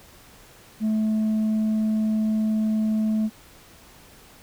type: tone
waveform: sine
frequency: 217.1 Hz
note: A3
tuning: 23 cents flat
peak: -17 dBFS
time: 0.8-3.3 s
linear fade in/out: 50 ms
effects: tanh soft clip ceiling -19 dBFS + pink hiss -50 dBFS RMS until 4.42 s